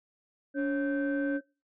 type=tone cluster; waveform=sine; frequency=285 / 546 / 1548 Hz; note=C#4 / C#5 / G6; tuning=+48 / -26 / -22 cents; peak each=-27 / -32 / -36 dBFS; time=0.54-1.41 s; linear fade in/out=50 ms; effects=noise-tail reverb RT60 0.3 s tail -22 dB re dry + tanh soft clip ceiling -21 dBFS